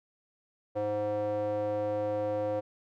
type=tone with band-pass filter; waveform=square; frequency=104.7 Hz; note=G#2; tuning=15 cents sharp; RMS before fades=-31 dBFS; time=0.75-2.61 s; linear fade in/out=20 ms; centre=560 Hz; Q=4.5; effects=none